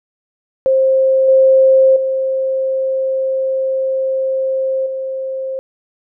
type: tone with level steps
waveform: sine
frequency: 529 Hz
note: C5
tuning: 19 cents sharp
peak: -9 / -6 / -14 / -19 dBFS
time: 0.66-5.59 s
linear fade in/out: 0 ms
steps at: 1.28 / 1.96 / 4.86 s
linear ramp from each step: 5 ms
effects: none